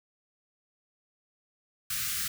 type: band-stop noise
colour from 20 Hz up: white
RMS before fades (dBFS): -32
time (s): 1.9-2.28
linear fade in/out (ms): 5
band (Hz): 210 to 1200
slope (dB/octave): 96
effects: none